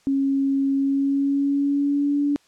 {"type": "tone with pitch glide", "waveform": "sine", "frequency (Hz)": [273.7, 287.5], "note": ["C#4", "D4"], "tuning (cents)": [-22, -37], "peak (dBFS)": -18, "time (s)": [0.07, 2.36], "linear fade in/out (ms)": 0, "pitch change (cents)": 85, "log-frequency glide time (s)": [0.74, 2.22], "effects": ["white hiss -59 dBFS RMS until 2.47 s", "low-pass 7000 Hz 12 dB/octave"]}